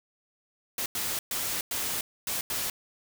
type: noise bursts at uneven times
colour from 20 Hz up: white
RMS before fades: -31 dBFS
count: 6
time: 0.78-0.86 / 0.95-1.19 / 1.31-1.61 / 1.71-2.01 / 2.27-2.41 / 2.5-2.7 s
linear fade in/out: 2 ms
effects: none